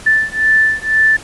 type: beating tone pair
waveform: sine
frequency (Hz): 1760 / 1762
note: A6 / A6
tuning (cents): 0 / +2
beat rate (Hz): 2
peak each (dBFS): -13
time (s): 0.06-1.17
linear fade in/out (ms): 10
effects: pink hiss -34 dBFS RMS until 1.23 s + resampled to 24000 Hz